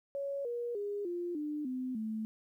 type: tone with pitch steps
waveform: sine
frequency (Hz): 558 / 477.4 / 408.5 / 349.5 / 299 / 255.8 / 218.9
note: C#5 / A#4 / G#4 / F4 / D4 / C4 / A3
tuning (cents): +11 / +41 / -29 / +1 / +31 / -39 / -9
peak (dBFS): -34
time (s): 0.15-2.25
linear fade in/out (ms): 0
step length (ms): 300
effects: 12-bit